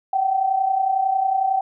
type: tone pair together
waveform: sine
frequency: 741 / 772 Hz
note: F#5 / G5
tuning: +2 / -27 cents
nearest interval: minor second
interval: 71 cents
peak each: -24 / -18 dBFS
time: 0.13-1.61 s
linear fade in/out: 5 ms
effects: none